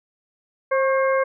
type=harmonic tone with a mistuned harmonic; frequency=532 Hz; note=C5; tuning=29 cents sharp; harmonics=1 / 2 / 3 / 4; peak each=-18 / -24 / -28 / -30 dBFS; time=0.71-1.24 s; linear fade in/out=10 ms; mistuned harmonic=2; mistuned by=+43 cents; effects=none